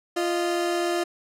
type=tone pair together; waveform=30% pulse; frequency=347.1 / 618 Hz; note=F4 / D#5; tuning=-11 / -12 cents; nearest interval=minor seventh; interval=999 cents; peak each=-21 / -28 dBFS; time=0.16-1.04 s; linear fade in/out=10 ms; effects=low-pass 11000 Hz 12 dB/octave